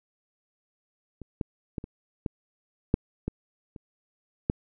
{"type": "clicks", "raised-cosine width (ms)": 3, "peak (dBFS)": [-27, -16, -18, -24, -16, -7, -16, -29, -10], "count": 9, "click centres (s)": [1.217, 1.412, 1.782, 1.841, 2.262, 2.941, 3.28, 3.762, 4.499], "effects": []}